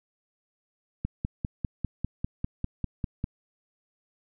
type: click train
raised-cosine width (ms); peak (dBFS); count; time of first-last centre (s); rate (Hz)
5; -16; 12; 1.05-3.241; 5.02
effects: none